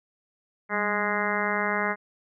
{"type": "harmonic tone with a mistuned harmonic", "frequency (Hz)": 207.7, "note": "G#3", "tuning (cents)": 0, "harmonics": [1, 2, 3, 4, 5, 6, 7, 8, 9, 10], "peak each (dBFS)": [-33, -33, -33, -33, -33, -33, -33, -33, -33, -33], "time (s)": [0.69, 1.96], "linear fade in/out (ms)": 50, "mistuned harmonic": 1, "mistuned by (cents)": -60, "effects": []}